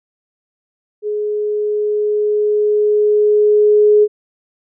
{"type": "tone with level ramp", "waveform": "sine", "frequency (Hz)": 420, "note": "G#4", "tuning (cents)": 19, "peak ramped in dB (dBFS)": [-17, -6], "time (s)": [1.02, 4.08], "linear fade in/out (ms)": 50, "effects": []}